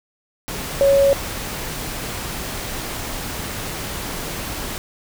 sine tone in noise, 554.4 Hz, C#5, in tune, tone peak -11 dBFS, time 0.81-1.13 s, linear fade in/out 0 ms, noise pink, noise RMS -28 dBFS, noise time 0.48-4.78 s, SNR +14 dB, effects none

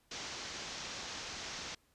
white low-pass noise, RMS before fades -44 dBFS, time 0.11-1.75 s, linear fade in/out 5 ms, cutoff 6500 Hz, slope 48 dB/octave, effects pink hiss -72 dBFS RMS until 1.94 s + resampled to 32000 Hz

